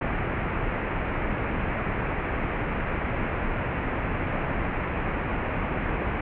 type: low-pass noise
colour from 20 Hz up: pink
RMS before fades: -28 dBFS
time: 0.01-6.21 s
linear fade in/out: 5 ms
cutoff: 2500 Hz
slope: 48 dB/octave
effects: none